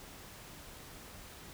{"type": "silence", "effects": ["pink hiss -51 dBFS RMS until 1.53 s"]}